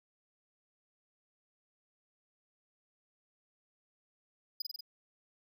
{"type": "tone with echo", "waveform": "square", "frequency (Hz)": 4952, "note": "D#8", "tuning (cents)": -9, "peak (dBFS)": -34, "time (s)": [4.6, 4.62], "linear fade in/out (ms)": 5, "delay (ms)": 47, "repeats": 4, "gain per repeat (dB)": -2, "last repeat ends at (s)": 4.808, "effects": []}